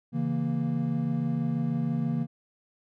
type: chord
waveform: triangle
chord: A# diminished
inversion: first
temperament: equal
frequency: 138.59 / 164.81 / 233.1 Hz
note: C#3 / E3 / A#3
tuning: 0 / 0 / 0 cents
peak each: -29 / -28 / -27 dBFS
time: 0.12-2.27 s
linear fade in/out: 50 ms
effects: none